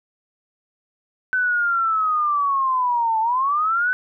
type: linear two-way sweep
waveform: sine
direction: down then up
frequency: 1520 to 872 to 1520 Hz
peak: -17 dBFS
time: 1.33-3.93 s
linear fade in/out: 0 ms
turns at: 3.2 s
effects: none